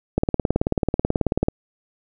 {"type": "click train", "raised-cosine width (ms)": 2, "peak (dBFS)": -5, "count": 25, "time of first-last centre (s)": [0.18, 1.484], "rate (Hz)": 18.4, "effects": []}